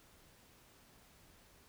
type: silence
effects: pink hiss -64 dBFS RMS until 1.68 s